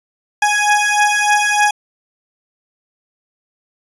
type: beating tone pair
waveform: 20% pulse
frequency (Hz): 830.6 / 833.9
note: G#5 / G#5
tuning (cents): 0 / +7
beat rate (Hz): 3.3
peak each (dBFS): -10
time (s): 0.42-1.71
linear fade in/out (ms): 5
effects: resampled to 24000 Hz